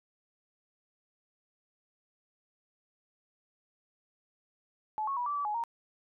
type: tone with pitch steps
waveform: sine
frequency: 860 / 1101 / 973 / 1162 / 1151 / 840 / 931 Hz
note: A5 / C#6 / B5 / D6 / D6 / G#5 / A#5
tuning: -40 / -12 / -26 / -19 / -35 / +19 / -2 cents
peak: -30 dBFS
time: 4.98-5.638 s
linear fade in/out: 0 ms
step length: 94 ms
effects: none

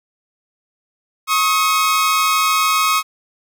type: tone pair together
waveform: sawtooth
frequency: 1094 / 1267 Hz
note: C#6 / D#6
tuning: -23 / +31 cents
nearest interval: minor third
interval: 254 cents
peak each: -14 / -12 dBFS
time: 1.27-3.03 s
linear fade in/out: 50 ms
effects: none

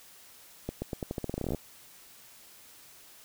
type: accelerating click train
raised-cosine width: 2 ms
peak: -19 dBFS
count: 18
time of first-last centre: 0.69-1.547 s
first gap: 130 ms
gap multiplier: 0.86
effects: white hiss -54 dBFS RMS until 3.24 s

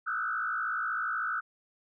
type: tone with frequency modulation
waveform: sine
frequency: 1396.9 Hz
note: F6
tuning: in tune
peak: -29 dBFS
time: 0.06-1.41 s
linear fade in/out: 20 ms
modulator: 56.3 Hz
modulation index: 2.5
effects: none

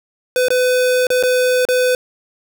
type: tone with dropouts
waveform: square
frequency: 503 Hz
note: B4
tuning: 32 cents sharp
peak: -13 dBFS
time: 0.36-1.95 s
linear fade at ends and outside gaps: 1 ms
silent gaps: 0.484-0.504 / 1.069-1.103 / 1.227-1.235 / 1.652-1.687 s
effects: none

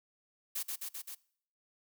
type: noise with echo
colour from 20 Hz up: blue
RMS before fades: -36 dBFS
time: 0.55-0.63 s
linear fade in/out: 10 ms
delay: 130 ms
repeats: 4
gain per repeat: -2 dB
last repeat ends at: 1.15 s
effects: noise-tail reverb RT60 0.6 s tail -22 dB re dry

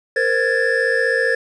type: tone cluster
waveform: triangle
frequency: 464 / 519 / 1676 / 1773 Hz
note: A#4 / C5 / G#6 / A6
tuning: -8 / -14 / +15 / +13 cents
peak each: -19 dBFS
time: 0.16-1.35 s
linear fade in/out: 5 ms
effects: resampled to 24000 Hz + 8-bit

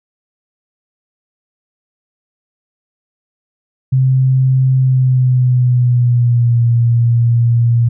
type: tone with pitch glide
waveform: sine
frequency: 130.81 to 117.89 Hz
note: C3 to A#2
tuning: 0 to +20 cents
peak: -8 dBFS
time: 3.92-7.89 s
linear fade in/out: 10 ms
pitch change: -180 cents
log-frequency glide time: 4.77-6.63 s
effects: none

